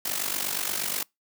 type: noise with amplitude modulation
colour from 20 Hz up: white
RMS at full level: -26 dBFS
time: 0.05-1.03 s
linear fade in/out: 5 ms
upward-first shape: sine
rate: 48.4 Hz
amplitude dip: 75%
effects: noise-tail reverb RT60 0.2 s tail -26 dB re dry + high-pass 150 Hz 12 dB/octave